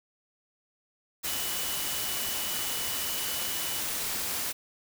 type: tone in noise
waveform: sine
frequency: 2960 Hz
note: F#7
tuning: in tune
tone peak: -39 dBFS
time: 1.26-3.81 s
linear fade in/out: 20 ms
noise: white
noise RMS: -32 dBFS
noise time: 1.23-4.53 s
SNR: -10 dB
effects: none